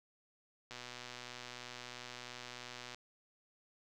click train, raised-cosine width 0.2 ms, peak -29 dBFS, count 276, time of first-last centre 0.71-2.946 s, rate 123 Hz, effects none

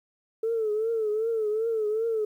sine tone with vibrato, 440 Hz, A4, in tune, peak -23 dBFS, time 0.43-2.25 s, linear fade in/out 5 ms, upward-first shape triangle, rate 2.6 Hz, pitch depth 97 cents each way, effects tanh soft clip ceiling -19 dBFS + 10-bit

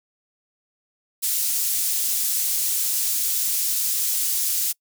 pink high-pass noise, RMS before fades -23 dBFS, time 1.22-4.73 s, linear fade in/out 20 ms, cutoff 7700 Hz, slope 12 dB/octave, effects noise-tail reverb RT60 0.1 s tail -26 dB re dry

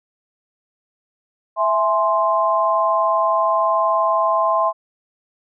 sine chord, E augmented, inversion none, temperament equal with one note detuned, 659.3 / 838.3 / 1046.5 Hz, E5 / G#5 / B#5, 0 / +16 / 0 cents, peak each -19 / -23 / -17 dBFS, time 1.56-4.73 s, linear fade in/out 50 ms, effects none

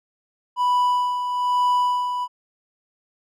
triangle tone with tremolo, 987.8 Hz, B5, in tune, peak -14 dBFS, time 0.56-2.28 s, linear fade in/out 50 ms, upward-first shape sine, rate 1.1 Hz, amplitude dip 55%, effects none

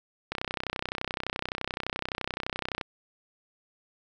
click train, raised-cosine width 0.3 ms, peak -14 dBFS, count 80, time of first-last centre 0.32-2.812 s, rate 31.7 Hz, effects none

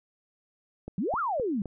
click train, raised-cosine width 2 ms, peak -24 dBFS, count 4, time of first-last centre 0.88-1.657 s, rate 3.86 Hz
sine exponential two-way sweep, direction up then down, 164.81 to 1437 to 185.5 Hz, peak -26 dBFS, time 0.98-1.62 s, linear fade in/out 2 ms, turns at 1.19 s
effects none

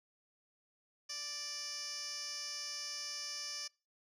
15% pulse tone with band-pass filter, 587.3 Hz, D5, in tune, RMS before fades -43 dBFS, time 1.09-3.68 s, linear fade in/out 10 ms, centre 5100 Hz, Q 4.6, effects noise-tail reverb RT60 0.3 s tail -24 dB re dry

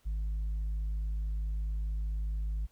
triangle tone with tanh clipping, 52.3 Hz, G#1, 13 cents sharp, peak -31 dBFS, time 0.05-2.67 s, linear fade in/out 20 ms, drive 7 dB, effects pink hiss -69 dBFS RMS until 2.71 s

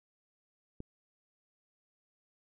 click, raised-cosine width 3 ms, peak -29 dBFS, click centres 0.804 s, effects none

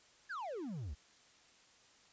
triangle exponential sweep, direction down, 1760 to 60.6 Hz, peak -38 dBFS, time 0.29-0.95 s, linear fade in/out 20 ms, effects white hiss -65 dBFS RMS until 2.12 s + resampled to 16000 Hz

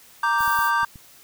triangle chord, G minor, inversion first, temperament equal, 932.3 / 1174.7 / 1568 Hz, Bb5 / D6 / G6, 0 / 0 / 0 cents, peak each -21 dBFS, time 0.23-0.85 s, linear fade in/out 5 ms
violet noise, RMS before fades -33 dBFS, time 0.37-0.72 s, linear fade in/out 50 ms
clicks, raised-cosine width 5 ms, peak -30 dBFS, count 5, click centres 0.407 / 0.478 / 0.589 / 0.832 / 0.958 s
effects white hiss -50 dBFS RMS until 1.23 s

